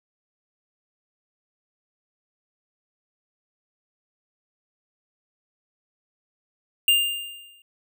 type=tone with exponential decay; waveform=square; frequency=2803 Hz; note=F7; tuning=6 cents sharp; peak=-14 dBFS; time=6.88-7.62 s; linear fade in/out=2 ms; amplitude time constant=160 ms; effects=none